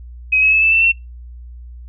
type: tone with pitch steps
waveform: sine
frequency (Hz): 2534 / 2568 / 2602 / 2637 / 2672 / 2708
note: D#7 / E7 / E7 / E7 / E7 / E7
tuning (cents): +31 / -46 / -23 / 0 / +23 / +46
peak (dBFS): -10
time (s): 0.32-0.92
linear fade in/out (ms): 10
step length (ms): 100
effects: noise-tail reverb RT60 0.2 s tail -21 dB re dry + added 60 Hz sine -32 dBFS peak until 1.88 s